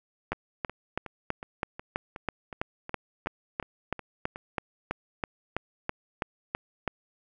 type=two click trains; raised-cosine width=0.5 ms; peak=-23 / -13 dBFS; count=12 / 21; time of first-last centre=0.33-4.359 / 0.32-6.877 s; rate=2.73 / 3.05 Hz; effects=none